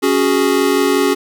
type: chord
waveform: square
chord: C# suspended fourth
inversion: none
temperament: equal with one note detuned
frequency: 278.3 / 370 / 415.3 Hz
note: C#4 / F#4 / G#4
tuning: +7 / 0 / 0 cents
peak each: -17 dBFS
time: 0.02-1.15 s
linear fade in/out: 20 ms
effects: none